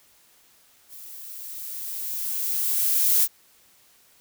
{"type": "noise with level ramp", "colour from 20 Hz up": "violet", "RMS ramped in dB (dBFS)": [-43, -18], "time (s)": [0.88, 3.28], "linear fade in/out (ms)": 50, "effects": ["white hiss -58 dBFS RMS until 4.2 s"]}